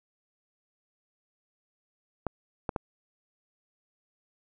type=clicks; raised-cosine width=1 ms; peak=-15 dBFS; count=3; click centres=2.267 / 2.692 / 2.762 s; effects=none